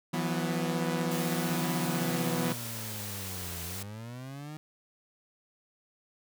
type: chord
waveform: sawtooth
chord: E suspended second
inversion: none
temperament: equal with one note detuned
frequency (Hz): 164.81 / 180.67 / 246.9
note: E3 / F#3 / B3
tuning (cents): 0 / -41 / 0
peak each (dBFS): -28 / -30 / -30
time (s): 0.13-2.53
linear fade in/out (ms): 10
type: high-pass noise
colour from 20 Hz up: white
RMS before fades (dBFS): -40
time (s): 1.11-3.83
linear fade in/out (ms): 5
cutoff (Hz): 250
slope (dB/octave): 96
type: linear two-way sweep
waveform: 30% pulse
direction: down then up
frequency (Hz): 155.56 to 83.4 to 155.56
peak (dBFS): -37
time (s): 1.5-4.57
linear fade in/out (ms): 0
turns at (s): 3.62
effects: none